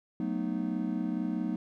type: chord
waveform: triangle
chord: B dominant seventh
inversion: second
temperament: just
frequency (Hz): 185.21 / 222.2 / 246.9 / 308.7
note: F#3 / A3 / B3 / D#4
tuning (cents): +2 / +17 / 0 / -14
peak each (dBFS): -33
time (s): 0.2-1.56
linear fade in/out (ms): 2
effects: none

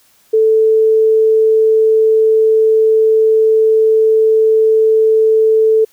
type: tone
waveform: sine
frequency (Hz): 440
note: A4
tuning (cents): 0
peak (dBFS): -7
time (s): 0.33-5.85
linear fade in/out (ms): 10
effects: white hiss -52 dBFS RMS until 5.92 s

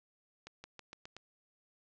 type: accelerating click train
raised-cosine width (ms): 0.2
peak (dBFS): -30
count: 6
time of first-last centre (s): 0.47-1.166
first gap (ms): 170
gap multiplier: 0.9
effects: low-pass 7000 Hz 12 dB/octave

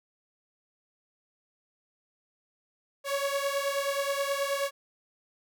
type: beating tone pair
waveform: sawtooth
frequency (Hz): 554.4 / 563.8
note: C#5 / C#5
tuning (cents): 0 / +29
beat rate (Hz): 9.4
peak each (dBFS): -26 / -28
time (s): 3.04-4.71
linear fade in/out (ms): 50
effects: none

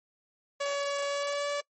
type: tone with pitch glide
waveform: sawtooth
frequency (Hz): 566 to 575.9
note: C#5 to D5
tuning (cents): +36 to -34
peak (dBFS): -25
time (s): 0.6-1.61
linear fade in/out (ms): 10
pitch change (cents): +30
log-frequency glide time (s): 1.07-1.48
effects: noise-tail reverb RT60 0.1 s tail -23 dB re dry + MP3 32 kbps

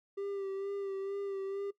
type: tone with vibrato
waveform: triangle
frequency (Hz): 394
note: G4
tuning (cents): +9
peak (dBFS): -33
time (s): 0.17-1.71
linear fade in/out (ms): 10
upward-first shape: sine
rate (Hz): 2.2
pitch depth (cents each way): 29
effects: noise-tail reverb RT60 0.1 s tail -18 dB re dry

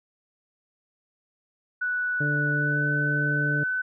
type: tone with pitch glide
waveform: sine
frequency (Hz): 1480 to 1508.5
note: F#6 to F#6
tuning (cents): 0 to +33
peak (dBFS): -24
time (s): 1.81-3.82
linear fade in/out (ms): 10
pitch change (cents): +33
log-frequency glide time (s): 2.52-2.89
type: harmonic tone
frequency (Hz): 146.83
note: D3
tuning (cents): 0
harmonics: 1 / 2 / 3 / 4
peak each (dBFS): -26 / -32 / -36 / -38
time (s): 2.2-3.64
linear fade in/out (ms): 10
effects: none

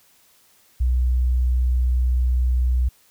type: tone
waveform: sine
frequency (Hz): 62.2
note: B1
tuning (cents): +13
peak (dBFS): -16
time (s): 0.8-2.89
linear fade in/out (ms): 10
effects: white hiss -57 dBFS RMS until 3.1 s

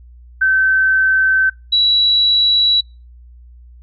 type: tone pair in turn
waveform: sine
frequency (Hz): 1539 / 3916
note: G6 / B7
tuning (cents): -32 / -15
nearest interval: octave + major third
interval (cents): 1617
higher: second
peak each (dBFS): -10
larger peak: neither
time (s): 0.41-1.5 / 1.72-2.81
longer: neither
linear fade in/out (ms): 10
effects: noise-tail reverb RT60 0.3 s tail -26 dB re dry + added 60 Hz sine -38 dBFS peak until 3.82 s

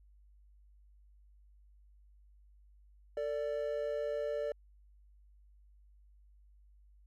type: tone pair together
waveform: triangle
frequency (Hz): 448.3 / 585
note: A4 / D5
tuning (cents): +32 / -7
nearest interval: perfect fourth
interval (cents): 461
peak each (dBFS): -36 / -33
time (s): 3.17-4.52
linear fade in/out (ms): 2
effects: added 50 Hz sine -59 dBFS peak until 7.06 s

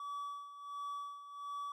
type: tone with tremolo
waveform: triangle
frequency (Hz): 1145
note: D6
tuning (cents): -44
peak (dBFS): -37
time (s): 0-1.72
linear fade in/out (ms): 2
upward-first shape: sine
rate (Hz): 1.4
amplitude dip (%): 70
effects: none

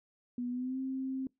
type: tone with pitch glide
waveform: sine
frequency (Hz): 244.8 to 263.9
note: B3 to C4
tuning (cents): -15 to +15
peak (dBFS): -33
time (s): 0.38-1.27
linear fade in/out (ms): 2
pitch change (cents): +130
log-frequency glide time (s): 0.5-0.79
effects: noise-tail reverb RT60 0.2 s tail -25 dB re dry

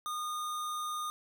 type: tone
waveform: square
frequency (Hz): 1224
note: D#6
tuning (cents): -29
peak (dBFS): -35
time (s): 0.06-1.1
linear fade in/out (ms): 0
effects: none

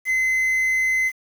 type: tone with quantisation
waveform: triangle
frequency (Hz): 2050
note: C7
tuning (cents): -36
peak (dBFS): -16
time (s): 0.05-1.12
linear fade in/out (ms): 50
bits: 7
effects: none

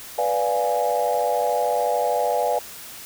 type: chord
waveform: sine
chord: B diminished seventh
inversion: none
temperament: equal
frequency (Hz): 493.9 / 587.3 / 698.5 / 830.6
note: B4 / D5 / F5 / Ab5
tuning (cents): 0 / 0 / 0 / 0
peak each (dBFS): -24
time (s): 0.18-2.59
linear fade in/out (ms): 5
effects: tanh soft clip ceiling -10 dBFS + white hiss -39 dBFS RMS until 3.05 s

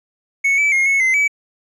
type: tone with pitch steps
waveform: triangle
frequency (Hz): 2210 / 2305 / 2143 / 2196 / 2063 / 2288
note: C#7 / D7 / C7 / C#7 / C7 / D7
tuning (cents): -6 / -33 / +41 / -17 / -25 / -46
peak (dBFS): -11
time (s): 0.44-1.28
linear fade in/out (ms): 10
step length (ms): 140
effects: resampled to 24000 Hz

